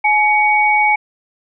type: tone pair together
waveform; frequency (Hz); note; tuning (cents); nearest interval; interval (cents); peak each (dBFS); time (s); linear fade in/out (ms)
sine; 845.8 / 2243; G#5 / C#7; +31 / +20; octave + perfect fourth; 1689; -13; 0.04-0.96; 10
effects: none